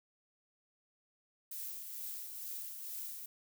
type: noise with tremolo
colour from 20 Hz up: violet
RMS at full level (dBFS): -42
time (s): 1.51-3.26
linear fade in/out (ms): 5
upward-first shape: triangle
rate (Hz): 2.2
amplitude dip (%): 45
effects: none